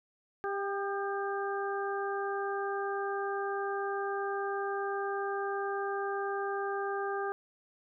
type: harmonic tone with a mistuned harmonic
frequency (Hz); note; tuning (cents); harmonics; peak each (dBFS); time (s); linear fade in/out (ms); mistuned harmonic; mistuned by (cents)
396.7; G4; +21; 1 / 2 / 3 / 4; -34 / -37 / -39 / -40; 0.44-7.32; 0; 3; +31
effects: none